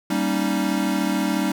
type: chord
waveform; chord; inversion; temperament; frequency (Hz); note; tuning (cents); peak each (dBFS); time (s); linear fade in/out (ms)
square; Eb dominant seventh; first; equal; 196 / 233.1 / 277.2 / 311.1; G3 / Bb3 / Db4 / Eb4; 0 / 0 / 0 / 0; -25 / -29 / -27 / -26; 0.1-1.52; 5
effects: none